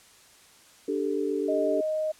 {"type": "chord", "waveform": "sine", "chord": "D suspended fourth", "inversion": "none", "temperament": "equal", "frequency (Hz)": [293.7, 392, 440], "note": ["D4", "G4", "A4"], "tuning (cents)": [0, 0, 0], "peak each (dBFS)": [-30, -29, -30], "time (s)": [0.88, 1.81], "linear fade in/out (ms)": 5}
{"type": "tone", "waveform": "sine", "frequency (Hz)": 622.3, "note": "D#5", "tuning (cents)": 0, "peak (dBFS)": -25, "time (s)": [1.48, 2.12], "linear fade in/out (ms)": 10}
{"effects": ["white hiss -55 dBFS RMS until 2.19 s", "low-pass 10000 Hz 12 dB/octave"]}